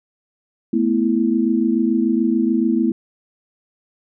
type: chord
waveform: sine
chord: A suspended second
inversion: none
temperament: equal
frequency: 220 / 246.9 / 329.6 Hz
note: A3 / B3 / E4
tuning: 0 / 0 / 0 cents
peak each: -19 dBFS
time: 0.73-2.92 s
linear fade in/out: 5 ms
effects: none